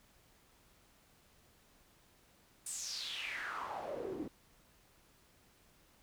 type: noise with band-pass filter sweep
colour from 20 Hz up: pink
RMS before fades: -42 dBFS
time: 2.66-4.28 s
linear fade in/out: 5 ms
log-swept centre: 9000 to 260 Hz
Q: 5.2
effects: pink hiss -67 dBFS RMS until 6.02 s